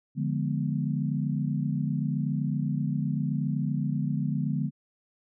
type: chord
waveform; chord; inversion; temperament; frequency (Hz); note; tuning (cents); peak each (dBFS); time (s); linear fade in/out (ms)
sine; D diminished seventh; none; equal; 146.83 / 174.61 / 207.7 / 246.9; D3 / F3 / Ab3 / Cb4; 0 / 0 / 0 / 0; -28 / -33 / -32 / -33; 0.15-4.71; 50
effects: none